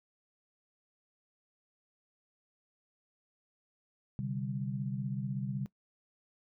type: chord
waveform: sine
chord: C suspended second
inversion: none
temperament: equal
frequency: 130.81 / 146.83 / 196 Hz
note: C3 / D3 / G3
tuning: 0 / 0 / 0 cents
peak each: -36 / -39 / -38 dBFS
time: 4.19-5.66 s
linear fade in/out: 0 ms
effects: noise-tail reverb RT60 0.1 s tail -20 dB re dry